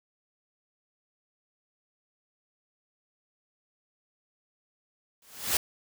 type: noise with exponential growth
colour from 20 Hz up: white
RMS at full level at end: -22 dBFS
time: 5.22-5.57 s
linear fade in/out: 2 ms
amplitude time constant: 75 ms
effects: none